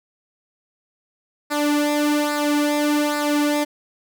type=tone with flanger; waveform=sawtooth; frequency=294.9 Hz; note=D4; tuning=7 cents sharp; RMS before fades=-20 dBFS; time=1.5-3.65 s; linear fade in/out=20 ms; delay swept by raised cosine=0.32 to 2.72 ms; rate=1.2 Hz; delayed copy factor=-0.7; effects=none